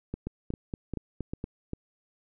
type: two click trains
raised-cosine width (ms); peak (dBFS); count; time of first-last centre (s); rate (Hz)
3; -20 / -20; 6 / 5; 0.27-1.441 / 0.14-1.734; 4.27 / 2.51
effects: none